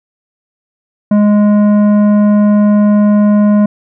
sine tone with tanh clipping, 207.7 Hz, G#3, in tune, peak -7 dBFS, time 1.11-3.66 s, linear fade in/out 5 ms, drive 11 dB, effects none

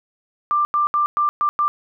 sine tone bursts at uneven times, 1185 Hz, D6, 15 cents sharp, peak -15 dBFS, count 6, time 0.51-0.65 / 0.74-0.87 / 0.94-1.06 / 1.17-1.29 / 1.41-1.49 / 1.59-1.68 s, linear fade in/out 0 ms, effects none

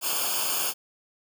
white noise with comb filter, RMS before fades -27 dBFS, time 0.01-0.74 s, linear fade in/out 50 ms, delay 0.51 ms, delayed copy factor -1, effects none

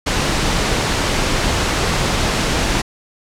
pink noise, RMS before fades -17 dBFS, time 0.06-2.82 s, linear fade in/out 10 ms, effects low-pass 7000 Hz 12 dB/octave

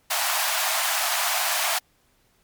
pink high-pass noise, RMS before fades -24 dBFS, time 0.1-1.79 s, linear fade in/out 10 ms, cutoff 630 Hz, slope 96 dB/octave, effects pink hiss -64 dBFS RMS until 2.43 s + MP3 96 kbps

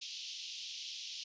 pink band-pass noise, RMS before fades -45 dBFS, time 0.01-1.24 s, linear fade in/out 10 ms, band 2800 to 6000 Hz, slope 48 dB/octave, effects resampled to 16000 Hz

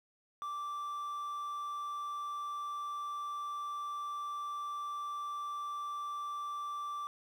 triangle tone with quantisation, 1170 Hz, D6, 7 cents flat, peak -35 dBFS, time 0.42-7.07 s, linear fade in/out 0 ms, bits 10, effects none

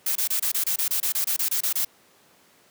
blue noise bursts, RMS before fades -24 dBFS, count 15, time 0.06-1.849 s, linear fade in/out 5 ms, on 95 ms, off 26 ms, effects pink hiss -57 dBFS RMS until 2.7 s + high-pass 200 Hz 12 dB/octave

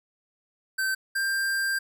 square tone pair in turn, 1547 / 1585.9 Hz, G6 / G6, -23 / +20 cents, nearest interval unison, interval 43 cents, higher second, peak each -25 dBFS, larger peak neither, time 0.78-0.95 / 1.15-1.79 s, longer second, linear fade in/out 10 ms, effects none

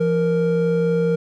triangle tone pair together, 170.15 / 466.2 Hz, F3 / A#4, -45 / 0 cents, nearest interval octave + perfect fourth, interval 1745 cents, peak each -18 / -16 dBFS, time 0-1.16 s, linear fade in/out 10 ms, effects none

